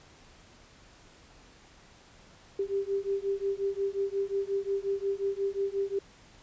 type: beating tone pair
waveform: sine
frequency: 392 / 397.6 Hz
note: G4 / G4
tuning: 0 / +25 cents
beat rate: 5.6 Hz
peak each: -31 dBFS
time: 2.59-5.99 s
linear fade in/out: 5 ms
effects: pink hiss -56 dBFS RMS until 6.42 s + resampled to 16000 Hz